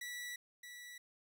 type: tone with echo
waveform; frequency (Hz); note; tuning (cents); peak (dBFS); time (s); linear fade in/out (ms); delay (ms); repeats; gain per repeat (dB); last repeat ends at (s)
sawtooth; 1952; B6; -21; -39; 0.01-0.36; 5; 620; 1; -7; 0.98
effects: none